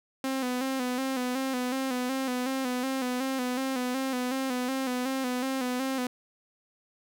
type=tone with vibrato; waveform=sawtooth; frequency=257.6 Hz; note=C4; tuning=27 cents flat; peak=-24 dBFS; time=0.24-6.07 s; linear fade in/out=2 ms; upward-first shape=square; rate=2.7 Hz; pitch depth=55 cents each way; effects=none